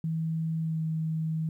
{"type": "tone with pitch glide", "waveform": "sine", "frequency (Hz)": [161.5, 159.37], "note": ["E3", "D#3"], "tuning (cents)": [-35, 42], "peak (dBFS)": -27, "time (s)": [0.04, 1.49], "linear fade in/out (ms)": 2, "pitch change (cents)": -23, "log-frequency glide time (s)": [0.61, 0.82], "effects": ["11-bit"]}